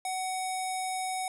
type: tone with low-pass filter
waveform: square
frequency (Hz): 748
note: F#5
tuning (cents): +19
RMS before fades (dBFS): -33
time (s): 0.05-1.28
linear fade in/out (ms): 2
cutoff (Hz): 10000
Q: 3.9
effects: none